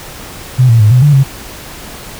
sine tone with pitch steps, 127 / 115.1 / 106.1 / 125.6 / 146.8 / 136.1 Hz, B2 / A#2 / G#2 / B2 / D3 / C#3, +49 / -22 / +38 / +30 / 0 / -31 cents, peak -3 dBFS, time 0.58-1.24 s, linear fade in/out 20 ms, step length 110 ms, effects pink hiss -29 dBFS RMS until 2.19 s

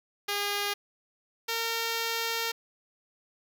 5% pulse tone pair in turn, 407.3 / 458.4 Hz, G#4 / A#4, -34 / -29 cents, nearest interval major second, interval 205 cents, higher second, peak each -17 / -17 dBFS, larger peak neither, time 0.28-0.74 / 1.48-2.52 s, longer second, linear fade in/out 10 ms, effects none

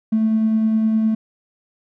triangle tone with tremolo, 220 Hz, A3, in tune, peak -9 dBFS, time 0.12-1.15 s, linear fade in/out 10 ms, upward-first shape triangle, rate 9.8 Hz, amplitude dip 45%, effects tanh soft clip ceiling -11 dBFS

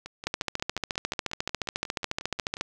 two click trains, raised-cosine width 0.2 ms, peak -21 / -10 dBFS, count 15 / 34, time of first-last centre 0.06-2.569 / 0.27-2.61 s, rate 5.58 / 14.1 Hz, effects none

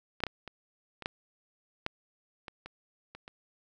clicks, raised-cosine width 0.3 ms, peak -27 / -9 / -20 / -26 / -26 / -15 / -15 / -25 / -27 / -29 / -29 dBFS, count 11, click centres 0.204 / 0.237 / 0.267 / 0.477 / 1.023 / 1.059 / 1.864 / 2.482 / 2.66 / 3.15 / 3.279 s, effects none

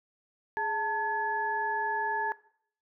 sine tone cluster, 417.5 / 888 / 1698 Hz, G#4 / A5 / G#6, +9 / +16 / +38 cents, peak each -38 / -30 / -32 dBFS, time 0.57-2.32 s, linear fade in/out 0 ms, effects noise-tail reverb RT60 0.6 s tail -19 dB re dry

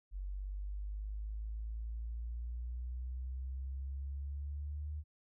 sine exponential sweep, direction up, 47 to 75.6 Hz, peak -38 dBFS, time 0.11-5.04 s, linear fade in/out 50 ms, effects none

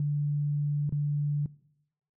sine tone with dropouts, 146.1 Hz, D3, 9 cents flat, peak -25 dBFS, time 0-1.46 s, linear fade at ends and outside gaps 2 ms, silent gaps 0.894-0.923 s, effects noise-tail reverb RT60 0.8 s tail -21 dB re dry

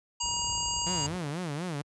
harmonic tone, 950 Hz, A#5, 33 cents sharp, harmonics 1 / 3 / 5 / 7 / 8, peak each -35 / -35 / -35 / -35 / -35 dBFS, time 0.2-1.07 s, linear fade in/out 10 ms
pink low-pass noise, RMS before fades -40 dBFS, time 0.23-1.16 s, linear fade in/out 0 ms, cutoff 100 Hz, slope 12 dB/octave
click train, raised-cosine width 1 ms, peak -34 dBFS, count 40, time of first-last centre 0.26-1.294 s, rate 37.7 Hz
sawtooth tone with vibrato, 161.3 Hz, E3, 37 cents flat, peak -28 dBFS, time 0.86-1.82 s, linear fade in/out 10 ms, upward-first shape sine, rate 4.1 Hz, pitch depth 230 cents each way
effects high-pass 60 Hz 12 dB/octave + resampled to 24000 Hz

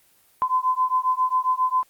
sine beating tone pair, 1018 / 1025.4 Hz, C6 / C6, -48 / -35 cents, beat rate 7.4 Hz, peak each -22 dBFS, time 0.42-1.83 s, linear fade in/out 0 ms, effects white hiss -59 dBFS RMS until 1.89 s + Opus 24 kbps

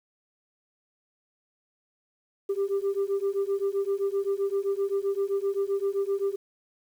sine beating tone pair, 392 / 399.7 Hz, G4 / G4, 0 / +34 cents, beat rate 7.7 Hz, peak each -26 dBFS, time 2.49-6.36 s, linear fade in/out 10 ms, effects tanh soft clip ceiling -21 dBFS + 9-bit

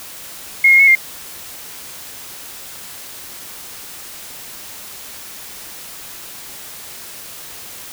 sine tone with pitch steps, 2154 / 2142 / 2195 / 2113 Hz, C7 / C7 / C#7 / C7, +50 / +40 / -18 / +16 cents, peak -6 dBFS, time 0.64-0.952 s, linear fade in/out 5 ms, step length 78 ms, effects white hiss -34 dBFS RMS until 7.92 s

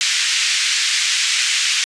pink band-pass noise, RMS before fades -18 dBFS, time 0.01-1.84 s, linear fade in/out 0 ms, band 2000 to 7500 Hz, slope 24 dB/octave, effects resampled to 22050 Hz

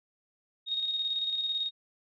sine tone with tremolo, 3729 Hz, A#7, in tune, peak -27 dBFS, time 0.66-1.71 s, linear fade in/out 50 ms, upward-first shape square, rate 18 Hz, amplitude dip 40%, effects resampled to 11025 Hz

